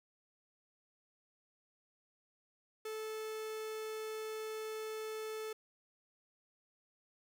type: tone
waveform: 45% pulse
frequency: 436.1 Hz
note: A4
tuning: 15 cents flat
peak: -40 dBFS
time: 2.85-5.53 s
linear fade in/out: 5 ms
effects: none